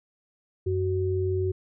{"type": "tone pair together", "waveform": "sine", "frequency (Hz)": [93.33, 373.3], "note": ["F#2", "F#4"], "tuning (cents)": [15, 15], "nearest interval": "2 octaves", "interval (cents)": 2400, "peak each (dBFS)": -26, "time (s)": [0.66, 1.52], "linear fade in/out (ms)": 10, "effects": []}